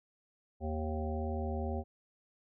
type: harmonic tone with a mistuned harmonic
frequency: 77.78 Hz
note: D#2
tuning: in tune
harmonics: 1 / 3 / 5 / 7 / 9 / 10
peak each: -35 / -40 / -42 / -43 / -45 / -45 dBFS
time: 0.6-1.84 s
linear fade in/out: 50 ms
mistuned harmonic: 1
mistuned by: +16 cents
effects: none